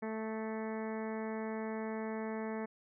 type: harmonic tone with a mistuned harmonic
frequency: 220 Hz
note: A3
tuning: in tune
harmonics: 1 / 2 / 3 / 4 / 5 / 6 / 7 / 8 / 9 / 10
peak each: -39 / -41 / -46 / -47 / -52 / -55 / -57 / -52 / -55 / -56 dBFS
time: 0.02-2.66 s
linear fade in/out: 10 ms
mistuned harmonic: 6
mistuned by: -23 cents
effects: none